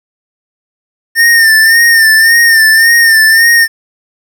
square tone with vibrato, 1811 Hz, A6, 49 cents sharp, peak -4 dBFS, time 1.15-3.68 s, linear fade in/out 50 ms, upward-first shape sine, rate 1.8 Hz, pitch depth 52 cents each way, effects 7-bit

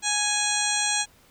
harmonic tone, 830.6 Hz, G#5, in tune, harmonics 1 / 2 / 3 / 4 / 5 / 7 / 8 / 9 / 10, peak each -31 / -31 / -31 / -31 / -31 / -31 / -31 / -31 / -31 dBFS, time 0.02-1.06 s, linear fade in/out 50 ms, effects pink hiss -57 dBFS RMS until 1.3 s

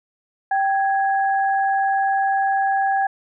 sine tone pair together, 781.5 / 1661.2 Hz, G5 / G#6, -6 / 0 cents, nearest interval octave + minor second, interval 1306 cents, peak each -17 / -25 dBFS, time 0.51-3.07 s, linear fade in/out 5 ms, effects none

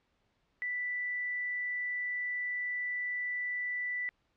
sine tone, 1975.5 Hz, B6, in tune, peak -32 dBFS, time 0.62-4.09 s, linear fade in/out 0 ms, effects pink hiss -75 dBFS RMS until 4.36 s + low-pass 4000 Hz 12 dB/octave

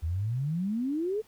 sine exponential sweep, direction up, 75.7 to 448.5 Hz, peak -27 dBFS, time 0.02-1.22 s, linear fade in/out 20 ms, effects pink hiss -61 dBFS RMS until 1.27 s

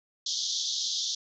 pink band-pass noise, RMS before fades -31 dBFS, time 0.26-1.15 s, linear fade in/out 5 ms, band 3300 to 6600 Hz, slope 96 dB/octave, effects none

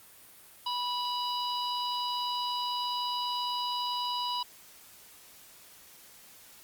harmonic tone, 981 Hz, B5, 12 cents flat, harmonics 1 / 3 / 4 / 5, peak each -32 / -37 / -38 / -39 dBFS, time 0.66-4.43 s, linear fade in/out 5 ms, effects white hiss -54 dBFS RMS until 6.63 s + Opus 32 kbps

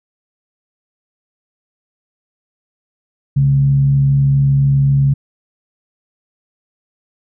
sine tone with frequency modulation, 138.59 Hz, C#3, in tune, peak -9 dBFS, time 3.36-5.14 s, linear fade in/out 10 ms, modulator 72.5 Hz, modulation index 0.24, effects none

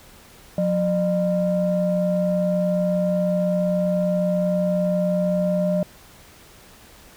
sine tone pair together, 179.87 / 605 Hz, F#3 / D#5, -49 / -49 cents, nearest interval octave + major sixth, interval 2100 cents, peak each -20 dBFS, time 0.58-5.83 s, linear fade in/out 2 ms, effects tanh soft clip ceiling -12 dBFS + pink hiss -48 dBFS RMS until 7.16 s

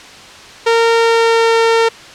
sawtooth tone with pitch glide, 460 to 456 Hz, A#4 to A#4, -23 to -38 cents, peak -5 dBFS, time 0.66-1.89 s, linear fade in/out 10 ms, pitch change -15 cents, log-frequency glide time 0.92-1.55 s, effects white hiss -35 dBFS RMS until 2.14 s + low-pass 5000 Hz 12 dB/octave

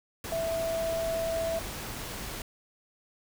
sine tone in noise, 659.3 Hz, E5, in tune, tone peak -28 dBFS, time 0.32-1.59 s, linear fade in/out 2 ms, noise pink, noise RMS -38 dBFS, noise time 0.24-2.42 s, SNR +7 dB, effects none

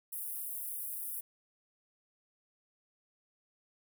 pink high-pass noise, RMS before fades -40 dBFS, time 0.12-1.21 s, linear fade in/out 10 ms, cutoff 10000 Hz, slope 48 dB/octave, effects none

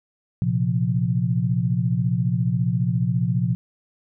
sine chord, Bb suspended second, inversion none, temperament just, 116.54 / 131.11 / 174.81 Hz, Bb2 / C3 / F3, 0 / +4 / +2 cents, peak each -23 dBFS, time 0.42-3.55 s, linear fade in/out 0 ms, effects none

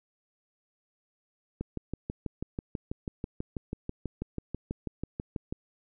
click train, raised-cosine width 3 ms, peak -20 dBFS, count 25, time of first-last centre 1.61-5.525 s, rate 6.13 Hz, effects none

